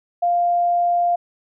sine tone, 698.5 Hz, F5, in tune, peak -15 dBFS, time 0.22-1.16 s, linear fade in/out 10 ms, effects none

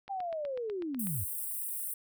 click train, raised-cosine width 0.3 ms, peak -31 dBFS, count 9, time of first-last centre 0.08-1.07 s, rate 8.08 Hz
sine linear sweep, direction down, 803 to 75.4 Hz, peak -33 dBFS, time 0.09-1.25 s, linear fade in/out 20 ms
white high-pass noise, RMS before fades -37 dBFS, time 0.99-1.94 s, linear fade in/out 5 ms, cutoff 8300 Hz, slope 96 dB/octave
effects none

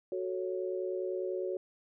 sine chord, F# minor, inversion none, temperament equal, 370 / 440 / 554.4 Hz, F#4 / A4 / C#5, 0 / 0 / 0 cents, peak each -34 / -40 / -38 dBFS, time 0.12-1.57 s, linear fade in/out 2 ms, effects none

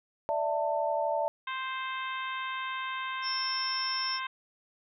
sine chord, D suspended second, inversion none, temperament equal with one note detuned, 587.3 / 659.3 / 892.8 Hz, D5 / E5 / A5, 0 / 0 / +25 cents, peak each -31 dBFS, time 0.29-1.28 s, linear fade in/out 0 ms
harmonic tone, 523.3 Hz, C5, in tune, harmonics 2 / 3 / 4 / 5 / 6 / 7, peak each -35 / -39 / -41 / -43 / -45 / -46 dBFS, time 1.47-4.27 s, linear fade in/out 5 ms
sine tone, 5360 Hz, E8, 28 cents sharp, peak -31 dBFS, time 3.22-4.2 s, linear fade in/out 50 ms
effects none

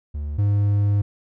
triangle tone pair in turn, 73.42 / 101.97 Hz, D2 / G#2, 0 / -31 cents, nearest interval tritone, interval 569 cents, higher second, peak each -23 / -14 dBFS, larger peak second, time 0.14-0.38 / 0.38-1.02 s, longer second, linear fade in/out 10 ms, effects none

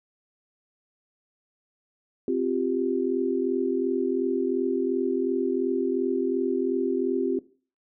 sine chord, C suspended fourth, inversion none, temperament equal, 261.6 / 349.2 / 392 Hz, C4 / F4 / G4, 0 / 0 / 0 cents, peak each -27 dBFS, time 2.28-7.39 s, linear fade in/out 2 ms, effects noise-tail reverb RT60 0.4 s tail -18 dB re dry

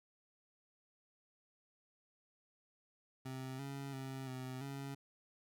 25% pulse tone with pitch steps, 131.1 / 138.5 / 133.2 / 129.2 / 138.2 Hz, C3 / C#3 / C3 / C3 / C#3, +4 / -1 / +31 / -21 / -5 cents, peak -39 dBFS, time 3.25-4.95 s, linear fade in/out 10 ms, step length 340 ms, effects none

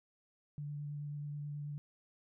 sine tone with vibrato, 146.3 Hz, D3, 6 cents flat, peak -39 dBFS, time 0.58-1.78 s, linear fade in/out 0 ms, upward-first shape sine, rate 9.3 Hz, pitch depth 12 cents each way, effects none

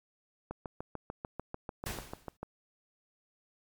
click train, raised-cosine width 1 ms, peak -24 dBFS, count 14, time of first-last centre 0.51-2.43 s, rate 6.77 Hz
pink noise with exponential decay, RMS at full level -35 dBFS, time 1.86-2.37 s, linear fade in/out 5 ms, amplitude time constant 110 ms
effects MP3 96 kbps

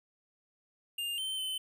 square tone with pitch steps, 2808 / 3097 / 3054 Hz, F7 / G7 / G7, +9 / -22 / -46 cents, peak -34 dBFS, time 0.98-1.58 s, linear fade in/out 5 ms, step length 200 ms, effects none

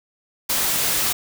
white noise, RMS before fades -21 dBFS, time 0.49-1.13 s, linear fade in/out 10 ms, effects none

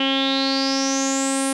sawtooth tone with low-pass filter sweep, 270 Hz, C#4, 45 cents flat, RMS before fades -21 dBFS, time 0-1.53 s, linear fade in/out 5 ms, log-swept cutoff 3000 to 9600 Hz, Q 9.4, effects none

